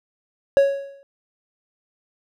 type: tone with exponential decay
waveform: triangle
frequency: 554.4 Hz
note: C#5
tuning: in tune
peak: -7 dBFS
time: 0.57-1.03 s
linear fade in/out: 0 ms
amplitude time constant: 100 ms
effects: none